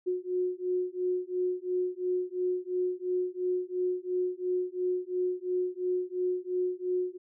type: beating tone pair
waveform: sine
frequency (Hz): 362 / 364.9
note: F#4 / F#4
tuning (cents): -38 / -24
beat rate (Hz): 2.9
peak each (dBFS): -31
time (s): 0.06-7.18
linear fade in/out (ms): 20
effects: none